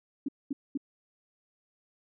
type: tone bursts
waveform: sine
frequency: 277.2 Hz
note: C#4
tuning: in tune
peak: -28 dBFS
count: 3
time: 0.26-0.775 s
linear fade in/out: 5 ms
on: 25 ms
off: 220 ms
effects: none